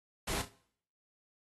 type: noise with echo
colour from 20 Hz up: pink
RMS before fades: -36 dBFS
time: 0.27-0.42 s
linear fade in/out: 10 ms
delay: 34 ms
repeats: 2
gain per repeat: -10 dB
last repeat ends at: 0.488 s
effects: noise-tail reverb RT60 0.6 s tail -20 dB re dry + AAC 32 kbps

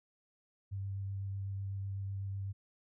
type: tone with vibrato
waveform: sine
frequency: 98 Hz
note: G2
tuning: in tune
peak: -36 dBFS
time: 0.71-2.53 s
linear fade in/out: 20 ms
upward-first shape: square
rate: 8 Hz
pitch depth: 10 cents each way
effects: none

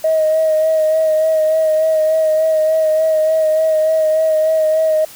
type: tone with vibrato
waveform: sine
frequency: 630 Hz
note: D#5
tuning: 21 cents sharp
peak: -10 dBFS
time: 0.04-5.05 s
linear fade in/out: 5 ms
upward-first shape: sine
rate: 3.4 Hz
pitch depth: 24 cents each way
effects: tanh soft clip ceiling -6 dBFS + white hiss -38 dBFS RMS until 5.15 s

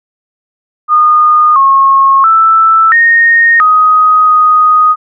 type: tone with pitch steps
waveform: sine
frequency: 1225 / 1087 / 1322 / 1852 / 1253 / 1245 Hz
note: D#6 / C#6 / E6 / A#6 / D#6 / D#6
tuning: -27 / -34 / +5 / -12 / +12 / +1 cents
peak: -3 dBFS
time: 0.88-4.96 s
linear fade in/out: 50 ms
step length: 680 ms
effects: none

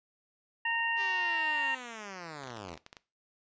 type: harmonic tone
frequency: 924 Hz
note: A#5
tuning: 16 cents flat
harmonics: 1 / 2 / 3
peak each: -35 / -31 / -33 dBFS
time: 0.65-1.75 s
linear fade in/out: 5 ms
type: linear sweep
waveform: 5% pulse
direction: down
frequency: 404.4 to 72.4 Hz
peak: -30 dBFS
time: 0.96-2.78 s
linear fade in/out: 50 ms
type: clicks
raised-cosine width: 0.2 ms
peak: -29 dBFS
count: 10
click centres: 2.436 / 2.474 / 2.504 / 2.57 / 2.689 / 2.739 / 2.776 / 2.864 / 2.929 / 2.968 s
effects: noise-tail reverb RT60 0.3 s tail -19 dB re dry + resampled to 16000 Hz

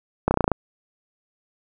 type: slowing click train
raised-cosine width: 1 ms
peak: -4 dBFS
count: 8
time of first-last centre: 0.28-0.517 s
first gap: 30 ms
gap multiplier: 1.04
effects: none

